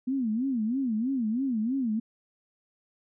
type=tone with vibrato; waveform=sine; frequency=241.9 Hz; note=B3; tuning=36 cents flat; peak=-25 dBFS; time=0.07-2 s; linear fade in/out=10 ms; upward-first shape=sine; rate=3.1 Hz; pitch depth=220 cents each way; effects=none